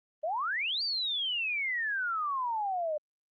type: exponential two-way sweep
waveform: sine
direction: up then down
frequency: 589 to 4754 to 589 Hz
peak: -29 dBFS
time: 0.23-2.98 s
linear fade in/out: 10 ms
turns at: 0.83 s
effects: Opus 32 kbps